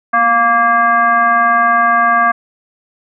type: tone with frequency modulation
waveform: sine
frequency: 1163 Hz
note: D6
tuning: 17 cents flat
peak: -8 dBFS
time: 0.13-2.32 s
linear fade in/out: 10 ms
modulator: 461 Hz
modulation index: 1.1
effects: none